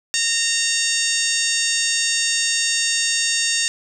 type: harmonic tone with a mistuned harmonic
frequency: 920 Hz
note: A#5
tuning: 23 cents flat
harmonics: 2 / 3 / 4 / 5 / 6 / 7 / 8 / 9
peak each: -26 / -26 / -26 / -26 / -26 / -26 / -26 / -26 dBFS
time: 0.14-3.68 s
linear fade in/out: 0 ms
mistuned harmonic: 8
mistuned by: -57 cents
effects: 8-bit